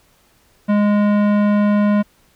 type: tone with tanh clipping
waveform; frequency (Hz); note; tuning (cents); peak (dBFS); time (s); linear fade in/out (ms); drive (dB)
sine; 206.7; G#3; -8; -14; 0.68-2.03; 20; 17
effects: pink hiss -56 dBFS RMS until 2.35 s